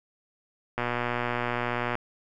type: click train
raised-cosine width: 0.5 ms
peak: -13 dBFS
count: 143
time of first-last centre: 0.78-1.954 s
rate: 121 Hz
effects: none